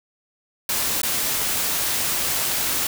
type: noise with dropouts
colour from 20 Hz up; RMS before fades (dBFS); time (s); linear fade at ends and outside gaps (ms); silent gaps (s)
white; -23; 0.69-2.87; 2; 1.017-1.032
effects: none